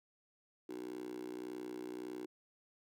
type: tone with high-pass filter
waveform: 10% pulse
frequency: 61.74 Hz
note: B1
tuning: in tune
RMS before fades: -45 dBFS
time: 0.69-2.26 s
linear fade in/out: 5 ms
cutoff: 340 Hz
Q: 7
effects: none